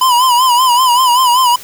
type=tone with vibrato; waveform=square; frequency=998 Hz; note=B5; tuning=18 cents sharp; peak=-8 dBFS; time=0.01-1.56 s; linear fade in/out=5 ms; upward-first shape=sine; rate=5.2 Hz; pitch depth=86 cents each way; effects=white hiss -33 dBFS RMS until 1.63 s